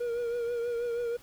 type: tone with vibrato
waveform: triangle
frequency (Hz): 474.1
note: A#4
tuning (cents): +29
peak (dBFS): -27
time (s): 0-1.17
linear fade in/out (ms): 10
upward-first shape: triangle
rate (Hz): 6.2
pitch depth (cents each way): 46
effects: pink hiss -56 dBFS RMS until 1.22 s